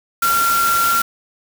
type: tone in noise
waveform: sine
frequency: 1374 Hz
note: F6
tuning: 29 cents flat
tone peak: -14 dBFS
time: 0.22-1.02 s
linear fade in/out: 5 ms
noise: white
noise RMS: -22 dBFS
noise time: 0.22-1.02 s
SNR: +5 dB
effects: none